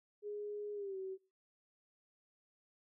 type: tone with pitch glide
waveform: sine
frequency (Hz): 414.9 to 380.5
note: G#4 to F#4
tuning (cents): -2 to +48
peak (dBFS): -40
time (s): 0.22-1.18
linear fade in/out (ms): 50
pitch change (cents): -150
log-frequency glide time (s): 0.74-0.97
effects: noise-tail reverb RT60 0.4 s tail -25 dB re dry